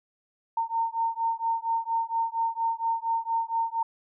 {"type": "beating tone pair", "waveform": "sine", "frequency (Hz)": [911, 915.3], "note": ["A#5", "A#5"], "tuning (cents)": [-40, -32], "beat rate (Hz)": 4.3, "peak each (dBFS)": -28, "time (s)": [0.57, 3.83], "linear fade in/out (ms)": 5, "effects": []}